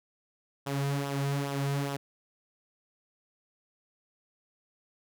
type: tone with flanger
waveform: sawtooth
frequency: 140 Hz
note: C#3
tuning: 18 cents sharp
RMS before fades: -31 dBFS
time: 0.66-1.97 s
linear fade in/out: 10 ms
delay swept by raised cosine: 0.44 to 3.64 ms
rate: 2.4 Hz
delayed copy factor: -0.55
effects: none